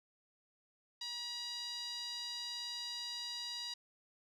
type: tone with band-pass filter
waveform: sawtooth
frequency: 959 Hz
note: A#5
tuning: 49 cents sharp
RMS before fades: -43 dBFS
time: 1.01-3.74 s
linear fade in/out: 5 ms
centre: 4400 Hz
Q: 7.8
effects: none